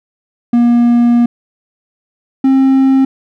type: tone pair in turn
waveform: triangle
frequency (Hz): 238.3 / 266.8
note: A#3 / C4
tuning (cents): +38 / +34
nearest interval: major second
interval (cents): 196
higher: second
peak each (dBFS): -4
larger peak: neither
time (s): 0.53-1.26 / 2.44-3.05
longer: first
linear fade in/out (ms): 5
effects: none